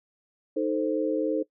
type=chord; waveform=sine; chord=A diminished; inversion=second; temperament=equal; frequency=311.1 / 440 / 523.3 Hz; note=Eb4 / A4 / C5; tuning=0 / 0 / 0 cents; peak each=-27 / -28 / -29 dBFS; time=0.56-1.43 s; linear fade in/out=10 ms; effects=noise-tail reverb RT60 0.1 s tail -20 dB re dry